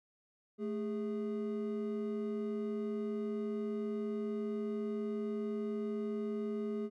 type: tone pair together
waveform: triangle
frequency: 217.9 / 411 Hz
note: A3 / G#4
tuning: -17 / -18 cents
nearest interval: major seventh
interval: 1099 cents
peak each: -35 / -36 dBFS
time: 0.58-6.9 s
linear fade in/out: 50 ms
effects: none